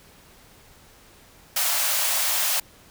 white high-pass noise, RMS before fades -23 dBFS, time 1.56-2.6 s, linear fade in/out 5 ms, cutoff 550 Hz, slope 96 dB/octave, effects pink hiss -52 dBFS RMS until 2.9 s

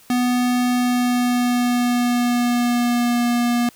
square tone with pitch glide, 246.9 to 239.9 Hz, B3 to A#3, 0 to +50 cents, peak -17 dBFS, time 0.1-3.69 s, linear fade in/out 2 ms, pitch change -50 cents, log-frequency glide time 0.74-3.26 s, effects white hiss -50 dBFS RMS until 3.75 s

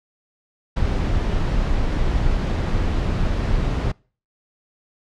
brown noise, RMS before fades -20 dBFS, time 0.76-3.92 s, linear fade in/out 10 ms, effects noise-tail reverb RT60 0.4 s tail -25 dB re dry + low-pass 5000 Hz 12 dB/octave

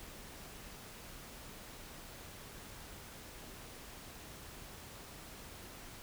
silence, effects pink hiss -51 dBFS RMS until 6.02 s

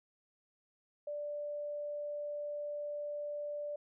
sine tone, 587.3 Hz, D5, in tune, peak -37 dBFS, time 1.07-3.76 s, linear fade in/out 5 ms, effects none

